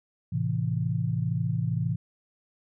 sine chord, A minor, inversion none, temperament just, 110 / 132 / 165 Hz, A2 / C3 / E3, 0 / +16 / +2 cents, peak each -29 dBFS, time 0.32-1.96 s, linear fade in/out 10 ms, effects none

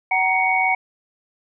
sine tone cluster, 754 / 937 / 2150 / 2236 Hz, F#5 / A#5 / C7 / C#7, +32 / +9 / +47 / +14 cents, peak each -20 / -25 / -27 / -19 dBFS, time 0.11-0.75 s, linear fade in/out 5 ms, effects none

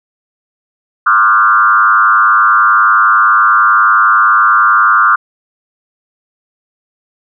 sine tone with frequency modulation, 1295 Hz, E6, 31 cents flat, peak -5 dBFS, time 1.06-5.16 s, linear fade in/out 10 ms, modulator 109 Hz, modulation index 1.7, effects none

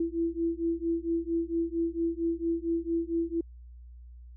sine beating tone pair, 331.8 / 336.2 Hz, E4 / E4, +11 / +34 cents, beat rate 4.4 Hz, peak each -30 dBFS, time 0-3.41 s, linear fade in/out 5 ms, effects added 60 Hz sine -45 dBFS peak until 4.36 s

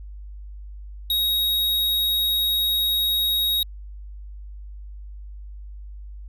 square tone, 3782 Hz, A#7, 24 cents sharp, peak -20 dBFS, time 1.1-3.63 s, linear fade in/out 2 ms, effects added 50 Hz sine -35 dBFS peak until 6.28 s

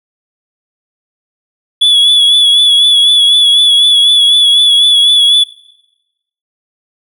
triangle tone with vibrato, 3400 Hz, G#7, 40 cents sharp, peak -3 dBFS, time 1.81-5.44 s, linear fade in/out 10 ms, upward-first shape sine, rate 4 Hz, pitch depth 37 cents each way, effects noise-tail reverb RT60 1.0 s tail -22 dB re dry

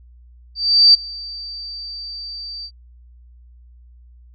sine tone with ADSR envelope, 4644 Hz, D8, 20 cents flat, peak -5 dBFS, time 0.55-2.71 s, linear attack 390 ms, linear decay 14 ms, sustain -23 dB, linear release 65 ms, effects added 60 Hz sine -43 dBFS peak until 4.34 s

